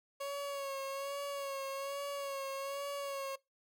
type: tone with vibrato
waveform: 30% pulse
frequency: 554.4 Hz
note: C#5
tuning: in tune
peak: -35 dBFS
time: 0.2-3.36 s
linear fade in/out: 10 ms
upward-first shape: sine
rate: 1.2 Hz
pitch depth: 37 cents each way
effects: noise-tail reverb RT60 0.2 s tail -22 dB re dry